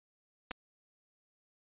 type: clicks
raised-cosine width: 0.3 ms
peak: -23 dBFS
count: 2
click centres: 0.51 / 0.514 s
effects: resampled to 8000 Hz